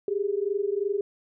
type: tone pair together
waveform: sine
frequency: 392 / 414.9 Hz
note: G4 / G#4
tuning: 0 / -2 cents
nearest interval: minor second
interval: 98 cents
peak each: -27 / -27 dBFS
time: 0.08-1.01 s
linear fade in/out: 2 ms
effects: none